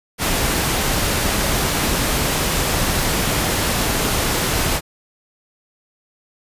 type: noise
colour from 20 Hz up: pink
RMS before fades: -19 dBFS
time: 0.18-4.81 s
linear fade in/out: 50 ms
effects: resampled to 32000 Hz